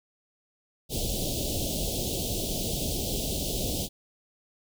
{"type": "band-stop noise", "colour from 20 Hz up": "pink", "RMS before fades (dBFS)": -30, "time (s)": [0.89, 3.89], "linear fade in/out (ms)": 50, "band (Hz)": [690, 3000], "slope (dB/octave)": 48, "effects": []}